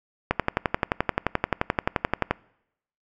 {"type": "click train", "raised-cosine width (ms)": 0.5, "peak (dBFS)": -5, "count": 24, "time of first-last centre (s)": [0.31, 2.31], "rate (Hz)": 11.5, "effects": ["noise-tail reverb RT60 0.8 s tail -24 dB re dry"]}